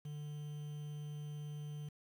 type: tone with quantisation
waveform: triangle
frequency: 148.5 Hz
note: D3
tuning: 20 cents sharp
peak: -40 dBFS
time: 0.05-1.89 s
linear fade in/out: 5 ms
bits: 10
effects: none